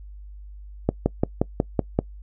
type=slowing click train; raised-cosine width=2 ms; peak=-5 dBFS; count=7; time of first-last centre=0.89-1.99 s; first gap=170 ms; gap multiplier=1.03; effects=noise-tail reverb RT60 0.1 s tail -23 dB re dry + added 50 Hz sine -38 dBFS peak until 2.22 s